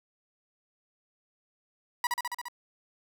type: tone with echo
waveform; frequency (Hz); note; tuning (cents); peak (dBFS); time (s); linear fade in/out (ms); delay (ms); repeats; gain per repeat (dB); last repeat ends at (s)
30% pulse; 971; B5; -30; -22; 2.04-2.07; 2; 69; 6; -2; 2.484
effects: none